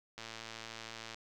click train, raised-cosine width 0.2 ms, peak -27 dBFS, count 110, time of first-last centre 0.18-1.145 s, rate 113 Hz, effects none

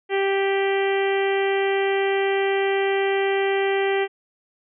harmonic tone, 392 Hz, G4, in tune, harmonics 1 / 2 / 3 / 4 / 5 / 6 / 7 / 8, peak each -20 / -27 / -37 / -33 / -29 / -33 / -36 / -36 dBFS, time 0.09-4.08 s, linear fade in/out 50 ms, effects none

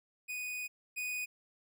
45% pulse tone pair in turn, 2482 / 2482 Hz, D#7 / D#7, -5 / -5 cents, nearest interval unison, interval 0 cents, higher neither, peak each -37 / -35 dBFS, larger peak second, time 0.28-0.68 / 0.96-1.26 s, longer first, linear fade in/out 20 ms, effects none

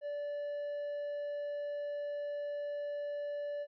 triangle tone, 581 Hz, D5, 19 cents flat, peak -34 dBFS, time 0.01-3.67 s, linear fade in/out 50 ms, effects resampled to 11025 Hz

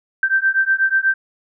sine beating tone pair, 1559 / 1567.2 Hz, G6 / G6, -10 / -1 cents, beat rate 8.2 Hz, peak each -17 dBFS, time 0.23-1.14 s, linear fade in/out 2 ms, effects none

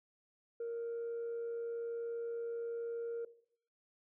sine tone with amplitude modulation, 466.2 Hz, A#4, in tune, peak -34 dBFS, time 0.6-3.25 s, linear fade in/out 5 ms, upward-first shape sine, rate 101 Hz, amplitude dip 25%, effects noise-tail reverb RT60 0.6 s tail -17 dB re dry + tanh soft clip ceiling -35 dBFS

